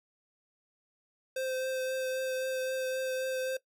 square tone with vibrato, 520 Hz, C5, 11 cents flat, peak -32 dBFS, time 1.36-3.57 s, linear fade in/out 5 ms, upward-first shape triangle, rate 3.8 Hz, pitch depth 16 cents each way, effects noise-tail reverb RT60 0.1 s tail -18 dB re dry

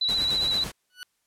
sine tone with vibrato, 3951 Hz, B7, in tune, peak -22 dBFS, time 0.01-0.64 s, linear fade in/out 5 ms, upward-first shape square, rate 15 Hz, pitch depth 23 cents each way
pink noise with tremolo, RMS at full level -34 dBFS, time 0.08-0.72 s, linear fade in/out 10 ms, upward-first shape sine, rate 9 Hz, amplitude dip 55%
20% pulse tone with exponential growth, 1480 Hz, F#6, in tune, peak -28 dBFS, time 0.9-1.03 s, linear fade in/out 0 ms, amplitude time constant 28 ms
effects white hiss -73 dBFS RMS until 1.26 s + low-pass 12000 Hz 12 dB/octave

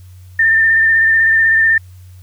sine tone with vibrato, 1799 Hz, A6, 38 cents sharp, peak -8 dBFS, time 0.39-1.78 s, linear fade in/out 5 ms, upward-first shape square, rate 16 Hz, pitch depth 17 cents each way, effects added 91 Hz sine -35 dBFS peak until 2.22 s + white hiss -53 dBFS RMS until 2.22 s

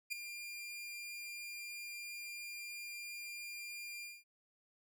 sawtooth tone with ADSR envelope, 2399 Hz, D7, 36 cents sharp, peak -31 dBFS, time 0.1-4.24 s, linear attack 24 ms, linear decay 8 ms, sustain -10 dB, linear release 210 ms, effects none

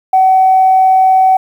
sine tone, 756 Hz, F#5, 37 cents sharp, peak -4 dBFS, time 0.13-1.37 s, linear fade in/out 5 ms, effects tanh soft clip ceiling 0 dBFS + 7-bit

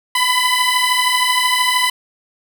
15% pulse beating tone pair, 995 / 1008 Hz, B5 / B5, +13 / +35 cents, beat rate 13 Hz, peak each -10 dBFS, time 0.15-1.9 s, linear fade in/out 5 ms, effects none

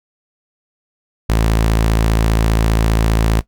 sawtooth tone, 55 Hz, A1, in tune, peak -8 dBFS, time 1.29-3.41 s, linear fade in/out 10 ms, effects noise-tail reverb RT60 0.1 s tail -17 dB re dry

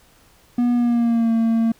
triangle tone with pitch glide, 242.2 to 227.3 Hz, B3 to A#3, -34 to -43 cents, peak -13 dBFS, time 0.58-1.72 s, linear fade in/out 5 ms, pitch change -109 cents, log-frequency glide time 0.74-1.32 s, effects pink hiss -54 dBFS RMS until 1.79 s

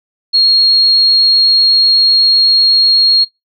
sine tone, 4277 Hz, C8, 37 cents sharp, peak -6 dBFS, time 0.33-3.25 s, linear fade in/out 20 ms, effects noise-tail reverb RT60 0.2 s tail -24 dB re dry

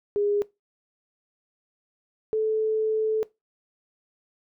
sine tone pair in turn, 410.2 / 436.3 Hz, G#4 / A4, -21 / -15 cents, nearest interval minor second, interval 106 cents, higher second, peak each -21 dBFS, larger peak neither, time 0.16-0.42 / 2.33-3.23 s, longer second, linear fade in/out 0 ms, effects noise-tail reverb RT60 0.2 s tail -20 dB re dry

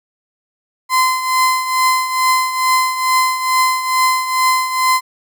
35% pulse tone with tremolo, 1030 Hz, C6, 28 cents flat, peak -8 dBFS, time 0.89-5.01 s, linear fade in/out 50 ms, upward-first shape triangle, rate 2.3 Hz, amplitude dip 70%, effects none

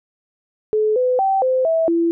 sine tone with pitch steps, 429.7 / 504 / 774 / 516 / 652 / 336 Hz, A4 / B4 / G5 / C5 / E5 / E4, -41 / +35 / -22 / -24 / -19 / +33 cents, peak -14 dBFS, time 0.73-2.11 s, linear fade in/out 0 ms, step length 230 ms, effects none

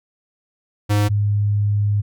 square / sine tone pair in turn, 103.6 / 103.07 Hz, G#2 / G#2, -4 / -13 cents, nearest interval unison, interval 9 cents, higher first, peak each -15 dBFS, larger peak neither, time 0.89-1.09 / 1.09-2.02 s, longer second, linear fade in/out 20 ms, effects none

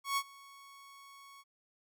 sawtooth tone with ADSR envelope, 1108.7 Hz, C#6, in tune, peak -25 dBFS, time 0.04-1.44 s, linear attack 130 ms, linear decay 58 ms, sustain -24 dB, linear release 39 ms, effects none

